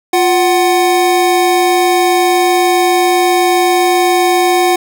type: tone pair together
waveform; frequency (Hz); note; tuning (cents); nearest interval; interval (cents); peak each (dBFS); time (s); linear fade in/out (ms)
square; 352 / 745.4; F4 / F#5; +14 / +13; octave + minor second; 1299; -12; 0.13-4.76; 5
effects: none